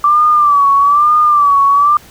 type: tone with vibrato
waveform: sine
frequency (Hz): 1165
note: D6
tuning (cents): -14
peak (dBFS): -6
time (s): 0.04-1.97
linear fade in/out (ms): 2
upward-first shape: sine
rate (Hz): 1.1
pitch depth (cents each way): 78
effects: pink hiss -40 dBFS RMS until 2.1 s